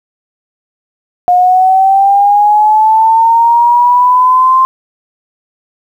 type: linear sweep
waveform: sine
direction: up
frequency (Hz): 713 to 1051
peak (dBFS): -4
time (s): 1.28-4.65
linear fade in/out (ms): 0
effects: 7-bit